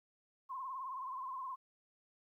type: tone with vibrato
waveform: sine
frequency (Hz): 1047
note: C6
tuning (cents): +1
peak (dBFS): -40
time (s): 0.49-1.56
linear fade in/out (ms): 20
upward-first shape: triangle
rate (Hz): 19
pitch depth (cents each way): 99
effects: 13-bit